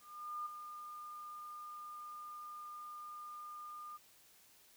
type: tone with ADSR envelope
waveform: sine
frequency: 1210 Hz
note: D#6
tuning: 49 cents flat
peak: -38 dBFS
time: 0-3.98 s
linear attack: 460 ms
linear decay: 9 ms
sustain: -8 dB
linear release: 24 ms
effects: white hiss -65 dBFS RMS until 4.76 s